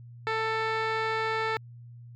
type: tone with low-pass filter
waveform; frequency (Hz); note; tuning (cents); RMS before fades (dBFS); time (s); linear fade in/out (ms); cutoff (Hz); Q
15% pulse; 443.1; A4; +12; -29; 0.27-1.57; 0; 2900; 2.1
effects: added 119 Hz sine -44 dBFS peak until 2.15 s